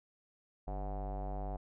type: tone with low-pass filter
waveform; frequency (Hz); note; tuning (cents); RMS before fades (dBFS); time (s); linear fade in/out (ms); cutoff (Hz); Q
square; 49; G1; 0; -39; 0.67-1.57; 10; 740; 5.8
effects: none